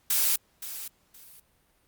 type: noise with echo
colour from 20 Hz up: blue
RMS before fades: -24 dBFS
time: 0.1-0.36 s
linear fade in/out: 5 ms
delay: 520 ms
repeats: 2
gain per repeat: -13 dB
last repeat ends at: 1.4 s
effects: pink hiss -67 dBFS RMS until 1.87 s + Opus 48 kbps